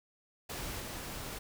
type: noise with level steps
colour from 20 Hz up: pink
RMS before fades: -40 / -42 dBFS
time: 0.49-1.39 s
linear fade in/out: 10 ms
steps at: 0.8 s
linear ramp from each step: 5 ms
effects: none